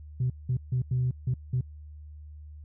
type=tone bursts at uneven times; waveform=sine; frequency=126.4 Hz; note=B2; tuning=41 cents sharp; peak=-22 dBFS; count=6; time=0.2-0.3 / 0.49-0.57 / 0.72-0.82 / 0.91-1.11 / 1.27-1.34 / 1.53-1.61 s; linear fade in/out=5 ms; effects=tanh soft clip ceiling -20 dBFS + added 75 Hz sine -42 dBFS peak until 2.64 s